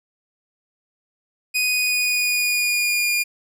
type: tone with pitch glide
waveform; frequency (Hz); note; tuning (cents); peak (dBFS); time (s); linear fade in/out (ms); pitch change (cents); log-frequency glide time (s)
sawtooth; 2489 to 2422; D#7 to D#7; 0 to -47; -15; 1.54-3.24; 20; -47; 1.66-3.11
effects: none